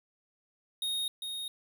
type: tone with echo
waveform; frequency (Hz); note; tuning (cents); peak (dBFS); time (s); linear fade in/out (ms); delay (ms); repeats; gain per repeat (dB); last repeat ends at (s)
square; 3725; A#7; -2; -31; 0.82-1.08; 2; 400; 1; -5; 1.48
effects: none